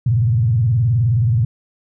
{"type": "tone with vibrato", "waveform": "sine", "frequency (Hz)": 116, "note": "A#2", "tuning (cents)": -8, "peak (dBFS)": -12, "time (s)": [0.06, 1.45], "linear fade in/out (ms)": 5, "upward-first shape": "square", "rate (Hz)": 19, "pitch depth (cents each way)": 180, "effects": []}